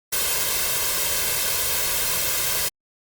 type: noise with comb filter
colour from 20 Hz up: white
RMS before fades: -23 dBFS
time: 0.12-2.69 s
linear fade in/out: 10 ms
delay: 1.9 ms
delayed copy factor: +0.65
effects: Opus 48 kbps